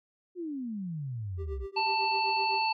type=exponential sweep; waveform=sine; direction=down; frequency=370 to 58.1 Hz; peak=-33 dBFS; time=0.35-1.67 s; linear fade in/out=50 ms
type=tone with tremolo; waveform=triangle; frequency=392 Hz; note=G4; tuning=in tune; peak=-32 dBFS; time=1.37-2.65 s; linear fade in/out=50 ms; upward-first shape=triangle; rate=7.9 Hz; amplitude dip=100%
type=harmonic tone; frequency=886 Hz; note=A5; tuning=12 cents sharp; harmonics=1 / 3 / 5; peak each=-27 / -32 / -34 dBFS; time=1.76-2.73 s; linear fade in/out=10 ms
effects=none